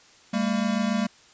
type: tone pair together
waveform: square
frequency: 200.2 / 227.4 Hz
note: G3 / A#3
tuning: +37 / -43 cents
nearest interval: major second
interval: 220 cents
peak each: -26 dBFS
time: 0.33-1.07 s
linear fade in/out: 10 ms
effects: white hiss -54 dBFS RMS until 1.33 s + resampled to 16000 Hz